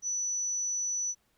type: tone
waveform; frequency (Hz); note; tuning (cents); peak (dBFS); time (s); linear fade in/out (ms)
sine; 5950; F#8; +9; -29; 0.02-1.15; 50
effects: pink hiss -72 dBFS RMS until 1.37 s